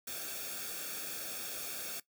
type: noise with comb filter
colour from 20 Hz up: white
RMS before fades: -41 dBFS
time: 0.07-2 s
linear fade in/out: 5 ms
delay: 1 ms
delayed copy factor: -0.75
effects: noise-tail reverb RT60 0.1 s tail -17 dB re dry